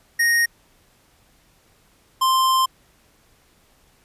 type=tone pair in turn; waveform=square; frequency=1865 / 1046.7 Hz; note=A#6 / C6; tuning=0 / 0 cents; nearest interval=minor seventh; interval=1000 cents; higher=first; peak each=-16 dBFS; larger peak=neither; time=0.19-0.46 / 2.21-2.66 s; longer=second; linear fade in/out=10 ms; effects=pink hiss -58 dBFS RMS until 4.04 s + resampled to 32000 Hz